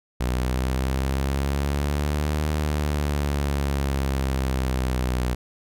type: exponential two-way sweep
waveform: sawtooth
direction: up then down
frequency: 61.6 to 76.3 to 61.6 Hz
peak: -18 dBFS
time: 0.2-5.35 s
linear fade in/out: 10 ms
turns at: 2.47 s
effects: none